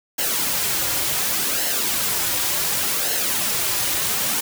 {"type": "noise with flanger", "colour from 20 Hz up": "white", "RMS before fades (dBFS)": -22, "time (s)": [0.18, 4.41], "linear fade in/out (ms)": 10, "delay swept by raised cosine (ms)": [0.83, 4.63], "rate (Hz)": 0.68, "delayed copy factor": -0.55, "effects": []}